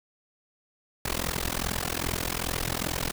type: noise with amplitude modulation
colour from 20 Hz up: pink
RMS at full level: -26 dBFS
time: 1.05-3.12 s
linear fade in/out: 5 ms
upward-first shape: sine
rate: 42.5 Hz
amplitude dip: 100%
effects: none